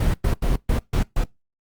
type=noise bursts at uneven times; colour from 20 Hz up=brown; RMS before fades=-19 dBFS; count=6; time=0-0.14 / 0.24-0.34 / 0.42-0.56 / 0.69-0.79 / 0.93-1.03 / 1.16-1.24 s; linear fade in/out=5 ms; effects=noise-tail reverb RT60 0.2 s tail -23 dB re dry + Opus 24 kbps